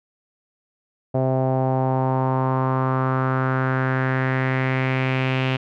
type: tone with low-pass filter sweep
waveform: sawtooth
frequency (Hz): 130.9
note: C3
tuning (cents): +1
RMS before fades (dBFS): -21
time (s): 1.14-5.57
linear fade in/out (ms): 10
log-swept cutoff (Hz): 650 to 2800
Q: 3.5
effects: none